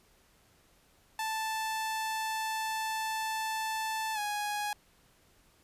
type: tone with pitch glide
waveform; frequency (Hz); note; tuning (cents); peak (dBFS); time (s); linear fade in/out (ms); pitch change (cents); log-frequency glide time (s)
sawtooth; 880 to 830.6; A5 to G#5; 0 to 0; -28; 1.19-4.73; 2; -100; 4.14-4.19
effects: pink hiss -65 dBFS RMS until 5.63 s + resampled to 32000 Hz